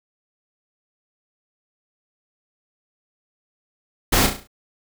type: noise with echo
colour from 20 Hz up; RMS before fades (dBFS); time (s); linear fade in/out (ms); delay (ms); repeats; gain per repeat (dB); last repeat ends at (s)
pink; -17; 4.12-4.27; 10; 34; 6; -6; 4.474
effects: none